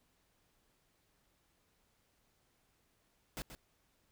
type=noise with echo; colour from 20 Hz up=pink; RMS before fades=-42 dBFS; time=3.37-3.42 s; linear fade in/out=0 ms; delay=130 ms; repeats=1; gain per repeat=-9 dB; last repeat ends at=3.55 s; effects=pink hiss -75 dBFS RMS until 4.11 s